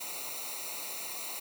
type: noise with comb filter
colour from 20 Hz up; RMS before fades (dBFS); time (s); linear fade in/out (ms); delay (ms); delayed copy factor
white; -39; 0-1.4; 10; 0.61; -0.9
effects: none